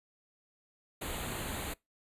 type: band-stop noise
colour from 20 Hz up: pink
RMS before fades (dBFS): -38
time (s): 1.01-1.74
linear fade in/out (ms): 10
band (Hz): 4400 to 6600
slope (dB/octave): 96
effects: noise-tail reverb RT60 0.2 s tail -24 dB re dry + resampled to 32000 Hz